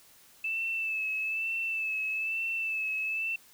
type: tone with vibrato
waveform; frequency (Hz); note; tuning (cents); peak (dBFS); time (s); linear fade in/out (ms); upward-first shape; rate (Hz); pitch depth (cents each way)
sine; 2632; E7; -3; -29; 0.44-3.36; 5; sine; 1.1; 36
effects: white hiss -58 dBFS RMS until 3.53 s